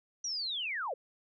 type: linear sweep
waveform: sine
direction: down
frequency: 5890 to 446.3 Hz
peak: -33 dBFS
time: 0.24-0.94 s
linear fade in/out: 5 ms
effects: none